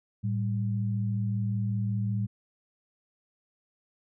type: tone pair together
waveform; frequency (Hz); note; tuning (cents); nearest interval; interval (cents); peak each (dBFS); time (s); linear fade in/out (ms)
sine; 110.73 / 196; A2 / G3; +11 / 0; minor seventh; 989; -27 / -32; 0.23-2.27; 20
effects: none